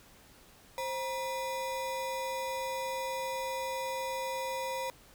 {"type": "ring-modulated tone", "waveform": "square", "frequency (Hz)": 740, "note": "F#5", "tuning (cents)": 0, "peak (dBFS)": -31, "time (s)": [0.78, 4.9], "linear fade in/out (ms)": 0, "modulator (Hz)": 214, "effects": ["pink hiss -58 dBFS RMS until 5.14 s"]}